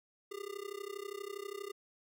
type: tone with amplitude modulation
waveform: square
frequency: 402.2 Hz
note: G4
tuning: 44 cents sharp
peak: -38 dBFS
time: 0.31-1.72 s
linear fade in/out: 10 ms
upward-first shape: sine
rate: 32.4 Hz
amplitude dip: 95%
effects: none